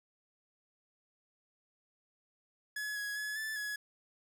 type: tone with pitch steps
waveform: 45% pulse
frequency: 1696 / 1669 / 1700 / 1751 / 1685 Hz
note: G#6 / G#6 / G#6 / A6 / G#6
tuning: +36 / +8 / +40 / -9 / +25 cents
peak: -36 dBFS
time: 2.76-3.76 s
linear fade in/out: 5 ms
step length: 200 ms
effects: none